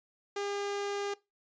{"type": "tone", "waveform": "sawtooth", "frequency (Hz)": 403.9, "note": "G#4", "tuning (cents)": -48, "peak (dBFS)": -29, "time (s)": [0.36, 1.14], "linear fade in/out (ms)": 5, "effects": ["noise-tail reverb RT60 0.2 s tail -19 dB re dry", "resampled to 16000 Hz"]}